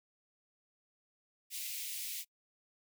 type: high-pass noise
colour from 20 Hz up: white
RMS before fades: -41 dBFS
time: 1.5-2.25 s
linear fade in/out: 50 ms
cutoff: 2100 Hz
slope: 48 dB/octave
effects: noise-tail reverb RT60 0.1 s tail -25 dB re dry